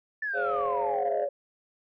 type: exponential sweep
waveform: sine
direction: down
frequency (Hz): 1779 to 549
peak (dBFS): -28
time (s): 0.22-1.29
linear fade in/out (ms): 5
type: chord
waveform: sine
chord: Db major seventh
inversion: second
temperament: equal with one note detuned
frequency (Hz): 415.3 / 523.3 / 566 / 698.5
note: Ab4 / C5 / Db5 / F5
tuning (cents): 0 / 0 / +36 / 0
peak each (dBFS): -31 / -32 / -32 / -30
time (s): 0.33-1.28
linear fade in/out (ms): 50
effects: tanh soft clip ceiling -19 dBFS